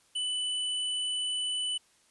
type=tone; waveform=square; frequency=2988 Hz; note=F#7; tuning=16 cents sharp; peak=-30 dBFS; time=0.15-1.78 s; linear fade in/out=10 ms; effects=white hiss -65 dBFS RMS until 2.1 s + resampled to 24000 Hz